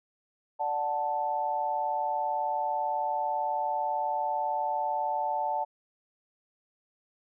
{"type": "chord", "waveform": "sine", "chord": "D major", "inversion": "none", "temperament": "equal", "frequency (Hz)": [587.3, 740, 880], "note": ["D5", "F#5", "A5"], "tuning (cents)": [0, 0, 0], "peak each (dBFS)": [-35, -32, -29], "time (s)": [0.59, 5.65], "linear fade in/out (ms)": 20, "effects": []}